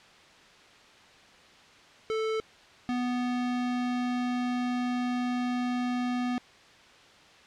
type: tone pair in turn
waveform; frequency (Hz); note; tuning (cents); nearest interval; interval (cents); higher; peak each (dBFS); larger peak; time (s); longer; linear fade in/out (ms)
square; 440 / 246.9; A4 / B3; 0 / 0; minor seventh; 1000; first; -28; neither; 2.1-2.4 / 2.89-6.38; second; 0
effects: white hiss -54 dBFS RMS until 7.46 s + low-pass 4000 Hz 12 dB/octave